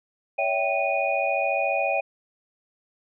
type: tone cluster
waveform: sine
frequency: 563 / 657 / 778 / 2468 Hz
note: C#5 / E5 / G5 / D#7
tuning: +27 / -6 / -13 / -15 cents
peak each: -27 dBFS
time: 0.38-2.01 s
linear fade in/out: 10 ms
effects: none